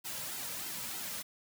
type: noise with flanger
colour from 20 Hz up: white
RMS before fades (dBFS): -40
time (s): 0.04-1.23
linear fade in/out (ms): 20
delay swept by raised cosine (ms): 1.7 to 2.8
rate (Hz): 3.2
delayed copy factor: -0.7
effects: none